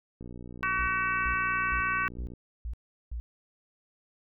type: click train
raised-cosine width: 3 ms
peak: -31 dBFS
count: 129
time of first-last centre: 0.21-2.336 s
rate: 60.2 Hz
type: harmonic tone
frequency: 378.8 Hz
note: F#4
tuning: 41 cents sharp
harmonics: 3 / 4 / 5 / 6 / 7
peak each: -30 / -30 / -36 / -37 / -35 dBFS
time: 0.63-2.08 s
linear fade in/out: 0 ms
type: tone bursts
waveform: sine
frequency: 58.27 Hz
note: A#1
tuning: in tune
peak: -32 dBFS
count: 6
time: 0.79-3.2 s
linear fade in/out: 0 ms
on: 85 ms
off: 380 ms
effects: none